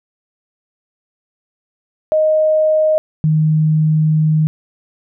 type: tone pair in turn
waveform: sine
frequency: 622.3 / 155.57 Hz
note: D#5 / D#3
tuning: 0 / 0 cents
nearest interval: 2 octaves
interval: 2400 cents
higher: first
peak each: -10 dBFS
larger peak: neither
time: 2.12-2.98 / 3.24-4.47 s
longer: second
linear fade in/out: 0 ms
effects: none